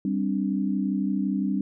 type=chord; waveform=sine; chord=G suspended fourth; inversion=none; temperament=equal; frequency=196 / 261.6 / 293.7 Hz; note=G3 / C4 / D4; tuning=0 / 0 / 0 cents; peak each=-25 / -29 / -29 dBFS; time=0.05-1.61 s; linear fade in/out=2 ms; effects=none